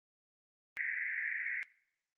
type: band-pass noise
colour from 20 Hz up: pink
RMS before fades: -38 dBFS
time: 0.77-1.63 s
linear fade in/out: 0 ms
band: 1700 to 2200 Hz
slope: 96 dB/octave
effects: noise-tail reverb RT60 0.7 s tail -22 dB re dry + Opus 32 kbps